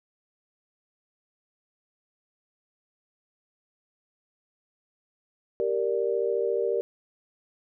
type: chord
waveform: sine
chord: G minor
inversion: none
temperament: equal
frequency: 392 / 466.2 / 587.3 Hz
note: G4 / Bb4 / D5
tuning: 0 / 0 / 0 cents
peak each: -28 / -26 / -31 dBFS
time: 5.6-6.81 s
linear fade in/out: 0 ms
effects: none